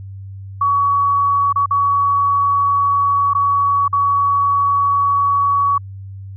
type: tone with dropouts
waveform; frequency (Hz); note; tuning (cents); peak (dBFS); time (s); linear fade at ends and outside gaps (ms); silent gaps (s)
sine; 1128; C#6; +30; -12; 0.61-5.78; 5; 1.527-1.558 / 1.66-1.708 / 3.335-3.349 / 3.88-3.928
effects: added 97 Hz sine -29 dBFS peak until 6.36 s